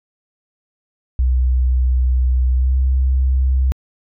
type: tone with pitch glide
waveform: sine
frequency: 63.2 to 65.32 Hz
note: B1 to C2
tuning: +41 to -2 cents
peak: -11 dBFS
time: 1.19-3.72 s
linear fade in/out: 0 ms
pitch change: +57 cents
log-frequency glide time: 2.54-2.76 s
effects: tanh soft clip ceiling -8 dBFS